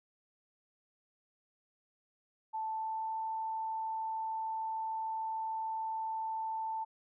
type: tone with pitch glide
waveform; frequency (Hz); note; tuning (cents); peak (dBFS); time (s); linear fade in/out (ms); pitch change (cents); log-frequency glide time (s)
sine; 880 to 886.6; A5 to A5; 0 to +13; -34; 2.53-6.85; 20; +13; 2.67-3.17
effects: none